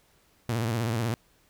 sawtooth tone with vibrato, 114.7 Hz, A#2, 28 cents flat, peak -22 dBFS, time 0.49-1.14 s, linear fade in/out 0 ms, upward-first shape sine, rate 16 Hz, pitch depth 110 cents each way, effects pink hiss -64 dBFS RMS until 1.49 s

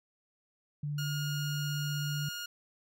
sine tone with vibrato, 146.83 Hz, D3, in tune, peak -32 dBFS, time 0.83-2.29 s, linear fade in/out 5 ms, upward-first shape triangle, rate 16 Hz, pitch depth 10 cents each way
15% pulse tone, 1425 Hz, F6, 34 cents sharp, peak -31 dBFS, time 0.98-2.46 s, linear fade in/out 5 ms
effects none

